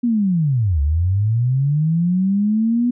sine linear two-way sweep, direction down then up, 246.5 to 68.9 to 246.5 Hz, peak -14 dBFS, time 0.03-2.91 s, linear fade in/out 10 ms, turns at 0.81 s, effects none

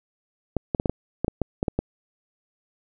clicks, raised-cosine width 2 ms, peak -9 dBFS, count 11, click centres 0.567 / 0.748 / 0.799 / 0.858 / 0.896 / 1.246 / 1.281 / 1.417 / 1.629 / 1.682 / 1.79 s, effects none

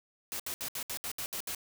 white noise bursts, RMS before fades -37 dBFS, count 9, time 0.32-1.548 s, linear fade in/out 0 ms, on 76 ms, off 68 ms, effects none

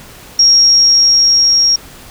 sine tone with level ramp, 5588 Hz, F8, in tune, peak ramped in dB -4 to -7 dBFS, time 0.39-1.76 s, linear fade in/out 5 ms, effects pink hiss -36 dBFS RMS until 2.1 s

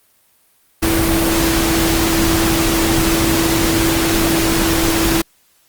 sine tone in noise, 329.6 Hz, E4, in tune, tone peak -16 dBFS, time 0.82-5.22 s, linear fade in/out 10 ms, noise pink, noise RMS -17 dBFS, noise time 0.82-5.22 s, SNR -2 dB, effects white hiss -56 dBFS RMS until 5.68 s + Opus 32 kbps

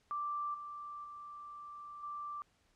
sine tone with level steps, 1174.7 Hz, D6, in tune, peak -35 / -43 / -46 / -40 dBFS, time 0.11-2.42 s, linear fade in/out 0 ms, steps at 0.54 / 1.04 / 2.03 s, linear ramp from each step 5 ms, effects pink hiss -73 dBFS RMS until 2.75 s + low-pass 8000 Hz 12 dB/octave

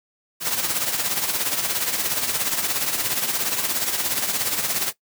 white noise with tremolo, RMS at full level -21 dBFS, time 0.4-4.93 s, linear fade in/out 50 ms, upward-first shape triangle, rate 17 Hz, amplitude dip 65%, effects noise-tail reverb RT60 0.1 s tail -18 dB re dry + high-pass 100 Hz 12 dB/octave

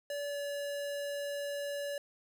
square tone with pitch glide, 575 to 571.7 Hz, D5 to D5, -37 to -47 cents, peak -36 dBFS, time 0.1-1.98 s, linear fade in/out 2 ms, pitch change -10 cents, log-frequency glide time 0.29-0.37 s, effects none

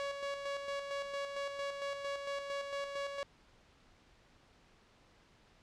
sawtooth tone with tremolo, 561 Hz, C#5, 21 cents sharp, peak -32 dBFS, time 0-3.23 s, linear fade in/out 0 ms, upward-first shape square, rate 4.4 Hz, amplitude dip 45%, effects pink hiss -65 dBFS RMS until 5.62 s + low-pass 5000 Hz 12 dB/octave

